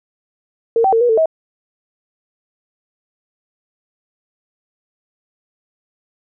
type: tone with pitch steps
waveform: sine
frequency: 459.1 / 771 / 453.7 / 483.6 / 445.3 / 641 Hz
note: A#4 / G5 / A#4 / B4 / A4 / E5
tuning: -26 / -29 / -47 / -36 / +21 / -49 cents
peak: -10 dBFS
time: 0.76-1.258 s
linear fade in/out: 2 ms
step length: 83 ms
effects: none